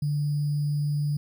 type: tone with sample-and-hold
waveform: sine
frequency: 146.8 Hz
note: D3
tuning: in tune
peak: -23 dBFS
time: 0.02-1.17 s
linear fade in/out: 5 ms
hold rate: 4900 Hz
effects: none